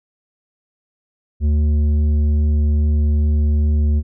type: tone with tanh clipping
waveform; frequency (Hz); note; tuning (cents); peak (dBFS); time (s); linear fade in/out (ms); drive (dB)
sine; 74.8; D2; +32; -14; 1.4-4.03; 50; 8
effects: none